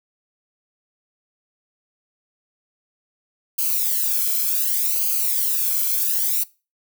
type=noise with flanger; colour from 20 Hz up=violet; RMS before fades=-21 dBFS; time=3.58-6.44 s; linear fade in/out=10 ms; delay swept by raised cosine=0.54 to 1.09 ms; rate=0.67 Hz; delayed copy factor=-1; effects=noise-tail reverb RT60 0.3 s tail -21 dB re dry